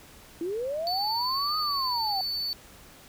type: linear two-way sweep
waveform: sine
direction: up then down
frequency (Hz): 320.5 to 1259 to 746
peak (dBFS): -28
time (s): 0.41-2.21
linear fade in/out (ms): 2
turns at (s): 1.58
type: tone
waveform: triangle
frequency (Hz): 4494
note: C#8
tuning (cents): +23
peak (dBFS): -27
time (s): 0.87-2.53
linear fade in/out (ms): 0
effects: pink hiss -51 dBFS RMS until 3.08 s